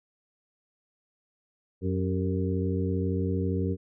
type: harmonic tone with a mistuned harmonic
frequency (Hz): 92.5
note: F#2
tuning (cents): 0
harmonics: 1 / 2 / 3 / 4 / 5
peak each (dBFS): -28 / -31 / -33 / -34 / -35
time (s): 1.81-3.77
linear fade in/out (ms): 50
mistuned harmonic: 4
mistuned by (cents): +67
effects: none